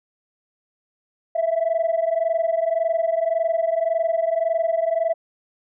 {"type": "tone pair together", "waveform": "sine", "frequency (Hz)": [650, 671.8], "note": ["E5", "E5"], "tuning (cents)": [-24, 33], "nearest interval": "minor second", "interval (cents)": 57, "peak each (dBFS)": -20, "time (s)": [1.35, 5.14], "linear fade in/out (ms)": 10, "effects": ["tanh soft clip ceiling -14 dBFS"]}